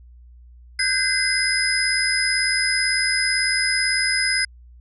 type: tone cluster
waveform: sine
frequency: 1531 / 1609 / 2054 / 5030 / 9830 Hz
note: G6 / G6 / C7 / D#8 / D#9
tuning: -41 / +45 / -33 / +18 / -22 cents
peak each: -26 / -27 / -23 / -22 / -28 dBFS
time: 0.79-4.45 s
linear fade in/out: 5 ms
effects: added 60 Hz sine -43 dBFS peak until 4.8 s